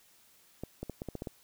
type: clicks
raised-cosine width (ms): 2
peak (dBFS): -24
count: 8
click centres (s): 0.636 / 0.83 / 0.897 / 1.019 / 1.087 / 1.153 / 1.221 / 1.272
effects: white hiss -63 dBFS RMS until 1.43 s